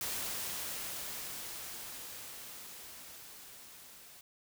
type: noise with level ramp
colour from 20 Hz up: white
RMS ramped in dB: -37 to -55 dBFS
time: 0.01-4.21 s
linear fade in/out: 2 ms
effects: none

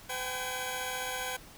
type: tone cluster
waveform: 15% pulse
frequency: 507 / 768 / 826 / 3324 Hz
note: B4 / G5 / G#5 / G#7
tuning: +45 / -36 / -10 / +1 cents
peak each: -32 / -31 / -37 / -34 dBFS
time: 0.09-1.37 s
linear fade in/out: 10 ms
effects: pink hiss -52 dBFS RMS until 1.57 s

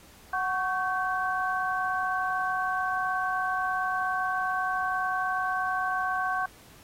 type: tone cluster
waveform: sine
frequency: 742 / 1112 / 1541 Hz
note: F#5 / C#6 / G6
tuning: +5 / +5 / -30 cents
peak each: -30 dBFS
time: 0.33-6.46 s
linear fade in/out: 5 ms
effects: pink hiss -54 dBFS RMS until 6.83 s + AAC 48 kbps

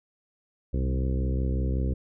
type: harmonic tone with a mistuned harmonic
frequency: 65.41 Hz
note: C2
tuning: in tune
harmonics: 1 / 2 / 3 / 4 / 5 / 6 / 7 / 8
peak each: -25 / -31 / -35 / -37 / -39 / -41 / -42 / -43 dBFS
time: 0.73-1.94 s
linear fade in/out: 10 ms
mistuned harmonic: 2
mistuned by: -38 cents
effects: none

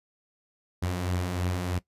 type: beating tone pair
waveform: sawtooth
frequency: 87.31 / 90.41 Hz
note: F2 / F#2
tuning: 0 / -40 cents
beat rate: 3.1 Hz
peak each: -31 / -24 dBFS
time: 0.82-1.79 s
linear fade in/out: 10 ms
effects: noise-tail reverb RT60 0.1 s tail -18 dB re dry + resampled to 32000 Hz

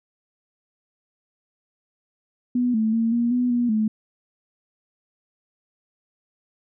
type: tone with pitch steps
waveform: sine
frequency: 246.1 / 219.7 / 227.6 / 236.6 / 247.1 / 241.1 / 216.6 Hz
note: B3 / A3 / A#3 / A#3 / B3 / B3 / A3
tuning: -6 / -2 / -41 / +26 / +1 / -41 / -27 cents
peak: -18 dBFS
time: 2.55-3.88 s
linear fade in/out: 5 ms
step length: 190 ms
effects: none

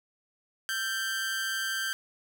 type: tone with amplitude modulation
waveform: sawtooth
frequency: 1568 Hz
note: G6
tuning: in tune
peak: -23 dBFS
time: 0.69-1.93 s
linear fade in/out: 0 ms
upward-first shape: sine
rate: 213 Hz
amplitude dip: 60%
effects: none

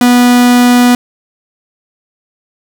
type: tone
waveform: 45% pulse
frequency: 245 Hz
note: B3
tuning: 14 cents flat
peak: -4 dBFS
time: 0.01-0.95 s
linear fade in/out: 2 ms
effects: none

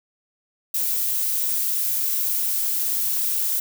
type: noise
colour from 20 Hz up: violet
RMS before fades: -23 dBFS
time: 0.74-3.6 s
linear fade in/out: 5 ms
effects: none

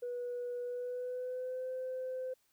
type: tone with pitch glide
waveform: sine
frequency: 488.1 to 514.1 Hz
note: B4 to C5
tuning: -20 to -31 cents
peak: -35 dBFS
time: 0.02-2.34 s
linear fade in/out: 10 ms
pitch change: +89 cents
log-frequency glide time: 0.62-1.7 s
effects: tanh soft clip ceiling -33 dBFS + white hiss -74 dBFS RMS until 2.52 s

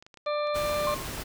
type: clicks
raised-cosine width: 0.2 ms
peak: -31 dBFS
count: 6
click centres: 0.025 / 0.065 / 0.142 / 0.173 / 0.262 / 0.472 s
type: harmonic tone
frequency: 593 Hz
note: D5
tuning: 17 cents sharp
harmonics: 1 / 2 / 3 / 4 / 6 / 7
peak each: -27 / -32 / -46 / -40 / -44 / -43 dBFS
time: 0.26-0.95 s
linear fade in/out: 10 ms
type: noise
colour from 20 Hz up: pink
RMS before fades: -36 dBFS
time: 0.54-1.24 s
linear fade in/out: 20 ms
type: tone with exponential decay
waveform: sine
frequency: 1070 Hz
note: C6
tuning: 38 cents sharp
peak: -25 dBFS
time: 0.87-1.19 s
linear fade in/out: 1 ms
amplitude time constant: 69 ms
effects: none

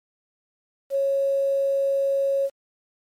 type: tone with quantisation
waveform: sine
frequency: 550 Hz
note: C#5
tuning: 14 cents flat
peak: -19 dBFS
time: 0.9-2.5 s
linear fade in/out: 50 ms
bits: 8
effects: MP3 64 kbps

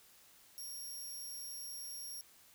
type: tone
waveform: 10% pulse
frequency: 5590 Hz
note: F8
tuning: 1 cent sharp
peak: -38 dBFS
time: 0.58-2.21 s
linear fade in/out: 0 ms
effects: white hiss -63 dBFS RMS until 2.54 s

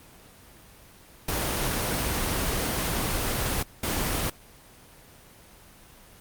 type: noise bursts at uneven times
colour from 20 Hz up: pink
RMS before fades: -27 dBFS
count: 2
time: 1.28-3.63 / 3.83-4.3 s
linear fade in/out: 5 ms
effects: pink hiss -51 dBFS RMS until 6.2 s + Opus 24 kbps

